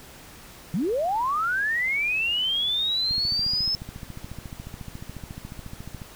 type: linear sweep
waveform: sine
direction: up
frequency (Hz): 149.1 to 5274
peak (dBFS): -22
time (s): 0.74-3.75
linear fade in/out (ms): 0
type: click train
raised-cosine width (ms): 5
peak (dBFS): -24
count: 42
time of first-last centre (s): 3.11-6.018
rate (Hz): 14.1
effects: pink hiss -46 dBFS RMS until 6.15 s